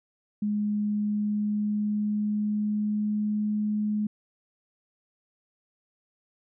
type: tone with pitch glide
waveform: sine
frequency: 208.5 to 210.8 Hz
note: G#3 to G#3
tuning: +7 to +26 cents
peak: -24 dBFS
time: 0.42-4.07 s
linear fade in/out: 5 ms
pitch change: +19 cents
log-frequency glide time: 0.82-3.56 s
effects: none